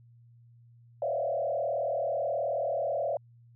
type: tone with frequency modulation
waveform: sine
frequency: 614 Hz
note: D#5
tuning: 23 cents flat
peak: -27 dBFS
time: 1.02-3.17 s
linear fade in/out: 2 ms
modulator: 38.6 Hz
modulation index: 2.1
effects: added 118 Hz sine -54 dBFS peak until 3.55 s